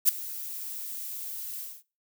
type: noise with ADSR envelope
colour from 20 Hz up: violet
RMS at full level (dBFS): -17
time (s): 0.05-1.83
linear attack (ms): 37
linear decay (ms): 7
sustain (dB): -20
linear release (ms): 230
effects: noise-tail reverb RT60 0.3 s tail -20 dB re dry